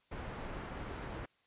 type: low-pass noise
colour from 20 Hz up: pink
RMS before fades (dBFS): -43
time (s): 0.11-1.26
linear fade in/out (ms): 10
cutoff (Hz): 1900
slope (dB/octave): 12
effects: white hiss -72 dBFS RMS until 1.46 s + resampled to 8000 Hz